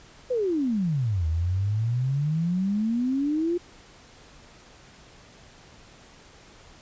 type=exponential two-way sweep; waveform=sine; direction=down then up; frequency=523.3 to 77.78 to 356.1 Hz; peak=-22 dBFS; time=0.3-3.58 s; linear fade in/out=10 ms; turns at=1.27 s; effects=pink hiss -51 dBFS RMS until 6.81 s + resampled to 16000 Hz